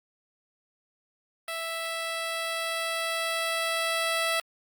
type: tone with level ramp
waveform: 10% pulse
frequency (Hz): 659.3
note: E5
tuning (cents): 0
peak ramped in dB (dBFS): -23 to -16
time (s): 1.48-4.4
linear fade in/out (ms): 2
effects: Opus 32 kbps